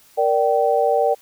sine chord, G minor, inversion first, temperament equal with one note detuned, 466.2 / 587.3 / 773.6 Hz, Bb4 / D5 / G5, 0 / 0 / -23 cents, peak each -19 dBFS, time 0.17-1.15 s, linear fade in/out 20 ms, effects white hiss -52 dBFS RMS until 1.21 s

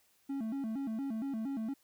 triangle tone with vibrato, 246.9 Hz, B3, in tune, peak -32 dBFS, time 0.29-1.74 s, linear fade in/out 10 ms, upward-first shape square, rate 4.3 Hz, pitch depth 190 cents each way, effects white hiss -70 dBFS RMS until 1.83 s

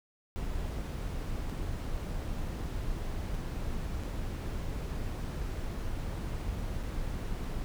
brown noise with dropouts, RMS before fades -35 dBFS, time 0.36-7.64 s, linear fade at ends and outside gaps 0 ms, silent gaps 1.493-1.497 / 3.344-3.349 / 4.036-4.041 / 6.831-6.835 s, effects none

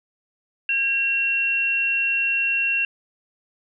sine tone pair together, 1623 / 2730 Hz, G#6 / F7, -40 / -40 cents, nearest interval major sixth, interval 900 cents, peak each -30 / -19 dBFS, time 0.69-2.85 s, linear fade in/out 2 ms, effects none

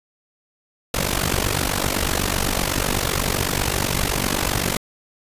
pink noise with amplitude modulation, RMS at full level -18 dBFS, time 0.94-4.77 s, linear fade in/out 2 ms, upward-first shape sine, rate 47.9 Hz, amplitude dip 85%, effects resampled to 32000 Hz

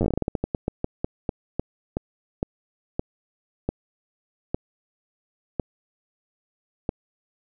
slowing click train, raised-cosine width 2 ms, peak -10 dBFS, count 26, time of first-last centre 0.01-6.891 s, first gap 9 ms, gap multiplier 1.23, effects none

